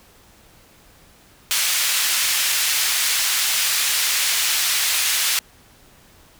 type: band-pass noise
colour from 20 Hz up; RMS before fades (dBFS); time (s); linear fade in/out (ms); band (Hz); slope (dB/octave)
pink; -20; 1.51-5.39; 0; 2300 to 16000; 12
effects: pink hiss -51 dBFS RMS until 6.39 s